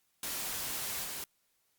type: noise with level steps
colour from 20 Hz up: white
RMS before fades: -37 / -40 dBFS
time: 0.23-1.24 s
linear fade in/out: 2 ms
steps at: 1.04 s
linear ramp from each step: 5 ms
effects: white hiss -75 dBFS RMS until 1.78 s + Opus 48 kbps